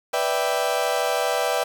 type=chord; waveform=35% pulse; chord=E minor seventh; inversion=second; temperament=equal; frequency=493.9 / 587.3 / 659.3 / 784 Hz; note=B4 / D5 / E5 / G5; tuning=0 / 0 / 0 / 0 cents; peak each=-25 dBFS; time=0.13-1.64 s; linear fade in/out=10 ms; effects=7-bit